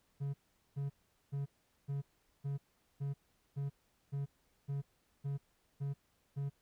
triangle tone bursts, 140.1 Hz, C#3, 19 cents sharp, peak -33 dBFS, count 12, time 0.2-6.5 s, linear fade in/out 20 ms, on 140 ms, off 420 ms, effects pink hiss -75 dBFS RMS until 6.61 s

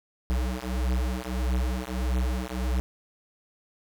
square beating tone pair, 61.74 / 63.34 Hz, B1 / B1, 0 / +44 cents, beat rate 1.6 Hz, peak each -29 dBFS, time 0.3-2.8 s, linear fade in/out 0 ms, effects none

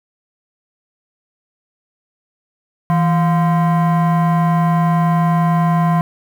sine tone with frequency modulation, 164.81 Hz, E3, in tune, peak -9 dBFS, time 2.9-6.01 s, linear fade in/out 0 ms, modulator 869 Hz, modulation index 0.72, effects tanh soft clip ceiling -10 dBFS + 7-bit

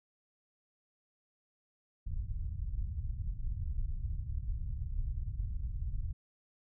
pink low-pass noise, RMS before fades -36 dBFS, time 2.06-6.13 s, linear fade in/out 10 ms, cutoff 100 Hz, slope 24 dB/octave, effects none

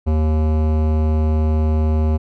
sine tone with hard clipping, 77.78 Hz, D#2, in tune, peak -16 dBFS, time 0.06-2.18 s, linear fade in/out 20 ms, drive 17 dB, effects none

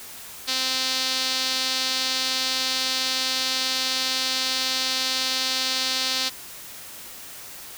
sawtooth tone with band-pass filter, 260 Hz, C4, 11 cents flat, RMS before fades -25 dBFS, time 0.47-6.3 s, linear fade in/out 20 ms, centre 4400 Hz, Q 2.6, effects white hiss -40 dBFS RMS until 7.77 s

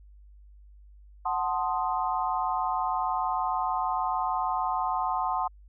sine chord, F# diminished seventh, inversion none, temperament equal, 740 / 880 / 1046.5 / 1244.5 Hz, F#5 / A5 / C6 / Eb6, 0 / 0 / 0 / 0 cents, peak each -30 / -31 / -30 / -34 dBFS, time 1.25-5.48 s, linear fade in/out 10 ms, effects added 50 Hz sine -49 dBFS peak until 5.68 s

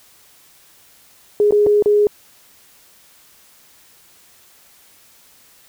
sine tone with dropouts, 415.3 Hz, G#4, in tune, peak -10 dBFS, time 1.4-2.07 s, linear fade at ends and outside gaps 1 ms, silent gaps 1.509-1.523 / 1.664-1.668 / 1.824-1.859 s, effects white hiss -50 dBFS RMS until 5.68 s

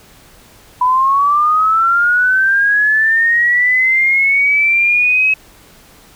sine linear sweep, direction up, 987.8 to 2568 Hz, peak -9 dBFS, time 0.81-5.34 s, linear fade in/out 5 ms, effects pink hiss -44 dBFS RMS until 6.15 s

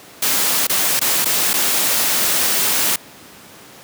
white noise with dropouts, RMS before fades -17 dBFS, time 0.22-2.96 s, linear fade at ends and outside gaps 5 ms, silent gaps 0.67-0.695 / 0.995-1.013 / 1.246-1.255 / 1.533-1.538 s, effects pink hiss -41 dBFS RMS until 3.83 s + high-pass 150 Hz 12 dB/octave

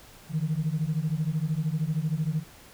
sine beating tone pair, 150.1 / 163.1 Hz, D3 / E3, +38 / -18 cents, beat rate 13 Hz, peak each -27 dBFS, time 0.29-2.44 s, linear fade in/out 50 ms, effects tanh soft clip ceiling -19 dBFS + pink hiss -51 dBFS RMS until 2.73 s

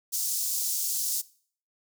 pink high-pass noise, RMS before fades -29 dBFS, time 0.12-1.22 s, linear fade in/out 20 ms, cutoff 5600 Hz, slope 24 dB/octave, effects noise-tail reverb RT60 0.5 s tail -20 dB re dry

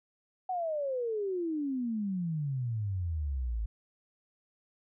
sine exponential sweep, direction down, 756 to 52 Hz, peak -30 dBFS, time 0.49-3.66 s, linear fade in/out 5 ms, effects none

